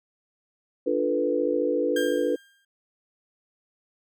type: chord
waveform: sine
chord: B half-diminished seventh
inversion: first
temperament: equal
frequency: 293.7 / 349.2 / 440 / 493.9 Hz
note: D4 / F4 / A4 / B4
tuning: 0 / 0 / 0 / 0 cents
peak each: -28 / -29 / -28 / -25 dBFS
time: 0.86-2.36 s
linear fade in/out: 10 ms
type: tone with exponential decay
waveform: 30% pulse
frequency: 1601 Hz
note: G6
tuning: 36 cents sharp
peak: -24 dBFS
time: 1.96-2.65 s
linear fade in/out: 5 ms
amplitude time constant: 150 ms
effects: none